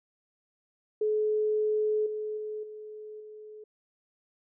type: tone with level steps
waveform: sine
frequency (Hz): 427.5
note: A4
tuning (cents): -50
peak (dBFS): -24 / -31 / -33 / -40 / -43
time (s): 1.01-3.64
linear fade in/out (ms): 5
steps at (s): 2.06 / 2.37 / 2.63 / 3.2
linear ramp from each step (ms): 5
effects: none